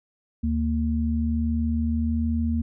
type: tone pair together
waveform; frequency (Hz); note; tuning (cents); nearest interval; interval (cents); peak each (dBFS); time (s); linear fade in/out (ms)
sine; 76.85 / 230.3; D#2 / A#3; -21 / -21; octave + perfect fifth; 1900; -24; 0.43-2.62; 10
effects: none